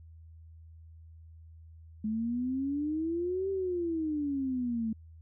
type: exponential two-way sweep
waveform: sine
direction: up then down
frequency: 212.3 to 392 to 218.2 Hz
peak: -29 dBFS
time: 2.04-4.93 s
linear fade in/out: 5 ms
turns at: 3.5 s
effects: added 81 Hz sine -49 dBFS peak until 5.21 s